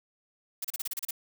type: noise bursts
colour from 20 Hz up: blue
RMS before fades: -33 dBFS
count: 9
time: 0.62-1.109 s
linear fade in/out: 5 ms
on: 25 ms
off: 33 ms
effects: none